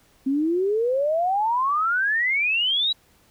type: exponential sweep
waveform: sine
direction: up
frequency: 261.6 to 3951 Hz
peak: -19 dBFS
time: 0.26-2.93 s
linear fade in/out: 10 ms
effects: pink hiss -59 dBFS RMS until 3.3 s